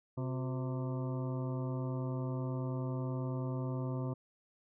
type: harmonic tone with a mistuned harmonic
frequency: 129.8 Hz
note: C3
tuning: 13 cents flat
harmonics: 1 / 2 / 3 / 4 / 5 / 7 / 8 / 9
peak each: -35 / -41 / -45 / -47 / -49 / -52 / -53 / -54 dBFS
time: 0.17-4.14 s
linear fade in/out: 10 ms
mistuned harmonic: 3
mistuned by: -84 cents
effects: none